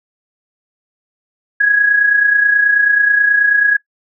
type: tone with amplitude modulation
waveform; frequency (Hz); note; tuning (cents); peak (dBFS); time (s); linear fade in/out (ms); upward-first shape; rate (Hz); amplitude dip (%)
sine; 1663; G#6; +2; -6; 1.6-3.77; 10; sine; 29.3; 55
effects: noise-tail reverb RT60 0.1 s tail -21 dB re dry